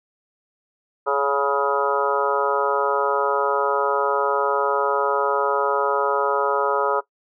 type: harmonic tone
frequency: 140 Hz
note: C#3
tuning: 18 cents sharp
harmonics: 3 / 4 / 5 / 6 / 7 / 8 / 9 / 10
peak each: -24 / -24 / -31 / -29 / -26 / -36 / -24 / -32 dBFS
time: 1.06-7.01 s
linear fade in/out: 20 ms
effects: noise-tail reverb RT60 0.1 s tail -18 dB re dry